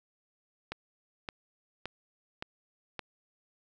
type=click train; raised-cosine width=0.3 ms; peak=-20 dBFS; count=5; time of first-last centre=0.72-2.993 s; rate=1.76 Hz; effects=none